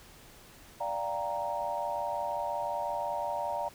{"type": "chord", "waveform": "sine", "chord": "G minor seventh", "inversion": "second", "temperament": "equal", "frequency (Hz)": [587.3, 698.5, 784, 932.3], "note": ["D5", "F5", "G5", "Bb5"], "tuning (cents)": [0, 0, 0, 0], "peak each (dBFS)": [-36, -37, -39, -34], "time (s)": [0.8, 3.69], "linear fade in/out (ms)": 10, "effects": ["pink hiss -54 dBFS RMS until 3.74 s"]}